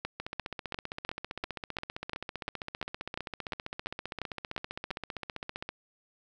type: two click trains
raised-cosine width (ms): 0.3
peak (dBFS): -17 / -20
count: 15 / 85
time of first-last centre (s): 0.05-4.911 / 0.2-5.69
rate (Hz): 2.88 / 15.3
effects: none